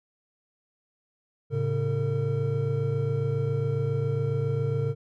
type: tone cluster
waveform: triangle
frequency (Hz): 111.1 / 138.4 / 455.4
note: A2 / C#3 / A#4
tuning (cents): +17 / -2 / -40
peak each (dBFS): -27 / -25 / -28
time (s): 1.5-4.95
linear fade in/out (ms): 50
effects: none